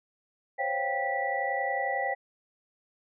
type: tone cluster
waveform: sine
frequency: 520 / 551 / 706 / 787 / 1957 Hz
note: C5 / C#5 / F5 / G5 / B6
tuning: -11 / -11 / +19 / +7 / -16 cents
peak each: -36 / -35 / -36 / -31 / -32 dBFS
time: 0.58-2.15 s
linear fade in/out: 20 ms
effects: none